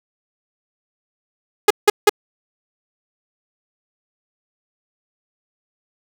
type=tone bursts; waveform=sawtooth; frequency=415.3 Hz; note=G#4; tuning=in tune; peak=-3 dBFS; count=3; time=1.68-2.095 s; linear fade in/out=5 ms; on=25 ms; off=170 ms; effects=none